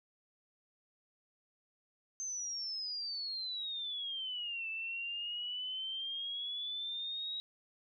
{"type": "exponential two-way sweep", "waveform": "sine", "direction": "down then up", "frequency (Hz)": [6300, 2637, 3837], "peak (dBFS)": -37, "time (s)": [2.2, 7.4], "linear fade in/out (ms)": 0, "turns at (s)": 4.69, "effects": []}